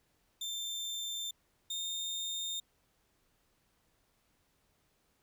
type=tone pair in turn; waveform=30% pulse; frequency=3578 / 3643 Hz; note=A7 / A#7; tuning=+28 / -41 cents; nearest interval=unison; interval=31 cents; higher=second; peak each=-34 / -33 dBFS; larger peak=second; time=0.41-1.31 / 1.7-2.6 s; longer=neither; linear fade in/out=5 ms; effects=pink hiss -74 dBFS RMS until 5.22 s